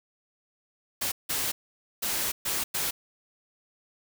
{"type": "noise bursts at uneven times", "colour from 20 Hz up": "white", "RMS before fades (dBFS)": -29, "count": 5, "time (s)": [[1.01, 1.12], [1.29, 1.52], [2.02, 2.32], [2.45, 2.64], [2.74, 2.91]], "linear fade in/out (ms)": 10, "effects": []}